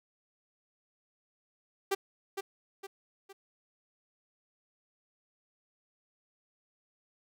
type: tone with echo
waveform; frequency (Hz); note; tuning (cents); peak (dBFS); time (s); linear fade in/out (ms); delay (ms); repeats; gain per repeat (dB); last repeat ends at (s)
sawtooth; 391.3; G4; -3; -23; 1.91-1.95; 10; 460; 3; -7; 3.33
effects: none